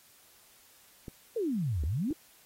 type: clicks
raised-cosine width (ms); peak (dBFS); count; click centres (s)
3; -28; 3; 1.082 / 1.837 / 2.108
type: exponential two-way sweep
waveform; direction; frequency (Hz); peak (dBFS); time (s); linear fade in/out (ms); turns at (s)
sine; down then up; 488.8 to 67.2 to 341.7; -28; 1.36-2.13; 5; 1.84
effects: white hiss -60 dBFS RMS until 2.45 s + AAC 48 kbps